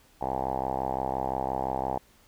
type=tone with low-pass filter; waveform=5% pulse; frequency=65.8 Hz; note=C2; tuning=10 cents sharp; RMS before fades=-30 dBFS; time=0.21-1.98 s; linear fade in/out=5 ms; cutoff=830 Hz; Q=5.9; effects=pink hiss -60 dBFS RMS until 2.27 s